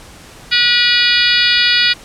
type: harmonic tone with a mistuned harmonic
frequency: 484.8 Hz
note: B4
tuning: 32 cents flat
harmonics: 3 / 4 / 5 / 6 / 7 / 8 / 9 / 10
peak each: -18 / -18 / -18 / -18 / -18 / -18 / -18 / -18 dBFS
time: 0.51-1.94 s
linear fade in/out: 20 ms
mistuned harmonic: 8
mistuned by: -32 cents
effects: pink hiss -38 dBFS RMS until 2.04 s + low-pass 10000 Hz 12 dB/octave